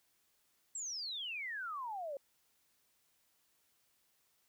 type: exponential sweep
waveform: sine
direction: down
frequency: 7810 to 535 Hz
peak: -39 dBFS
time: 0.75-2.17 s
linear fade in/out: 2 ms
effects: white hiss -75 dBFS RMS until 4.48 s